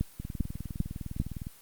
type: two click trains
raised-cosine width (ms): 5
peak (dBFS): -24 / -15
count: 26 / 4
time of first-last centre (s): 0.2-1.469 / 0.01-1.2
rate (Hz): 19.7 / 2.52
effects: white hiss -55 dBFS RMS until 1.61 s + Opus 24 kbps